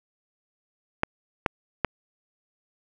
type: clicks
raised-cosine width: 0.5 ms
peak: -6 dBFS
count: 3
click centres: 1.034 / 1.462 / 1.847 s
effects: none